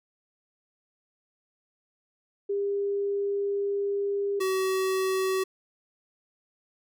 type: tone pair in turn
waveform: sine / square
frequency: 401.5 / 379 Hz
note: G4 / F#4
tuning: +41 / +42 cents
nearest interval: minor second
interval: 99 cents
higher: first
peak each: -25 dBFS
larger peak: neither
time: 2.49-4.4 / 4.4-5.44 s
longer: first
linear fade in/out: 10 ms
effects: none